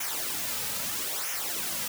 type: noise with flanger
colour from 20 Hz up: white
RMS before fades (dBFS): -32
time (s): 0-1.88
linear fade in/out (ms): 5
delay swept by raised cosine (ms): 0.23 to 2.93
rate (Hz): 0.77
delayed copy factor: -0.65
effects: none